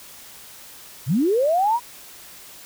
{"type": "linear sweep", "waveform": "sine", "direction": "up", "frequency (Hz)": [103.83, 987.8], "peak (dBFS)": -16, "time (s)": [1.06, 1.8], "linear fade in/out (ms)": 50, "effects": ["white hiss -43 dBFS RMS until 2.65 s"]}